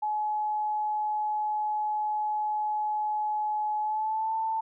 sine tone with pitch glide, 849 to 888.1 Hz, G#5 to A5, +38 to +16 cents, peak -26 dBFS, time 0.02-4.61 s, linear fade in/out 10 ms, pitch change +78 cents, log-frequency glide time 3.8-4.34 s, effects none

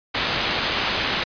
white low-pass noise, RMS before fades -24 dBFS, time 0.14-1.24 s, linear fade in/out 10 ms, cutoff 4100 Hz, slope 24 dB/octave, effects resampled to 11025 Hz

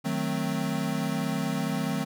square chord, D# diminished seventh, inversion none, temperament equal, 155.56 / 185 / 220 / 261.6 Hz, D#3 / F#3 / A3 / C4, 0 / 0 / 0 / 0 cents, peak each -33 dBFS, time 0.04-2.05 s, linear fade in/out 20 ms, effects none

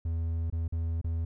triangle tone with dropouts, 82.41 Hz, E2, in tune, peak -26 dBFS, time 0.05-1.25 s, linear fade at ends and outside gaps 5 ms, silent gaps 0.501-0.525 / 0.68-0.723 / 1.014-1.043 s, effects none

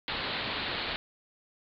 white low-pass noise, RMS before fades -34 dBFS, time 0.08-0.96 s, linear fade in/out 0 ms, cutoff 4400 Hz, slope 96 dB/octave, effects none

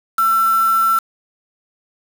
sine tone with quantisation, 1343 Hz, E6, 32 cents sharp, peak -12 dBFS, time 0.18-0.99 s, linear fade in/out 5 ms, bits 4, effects none

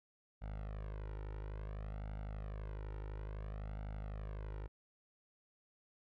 sawtooth tone with flanger, 51.91 Hz, G#1, in tune, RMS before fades -44 dBFS, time 0.41-4.68 s, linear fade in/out 20 ms, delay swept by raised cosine 1.4 to 2.17 ms, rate 0.58 Hz, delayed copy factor +0.85, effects low-pass 2000 Hz 12 dB/octave

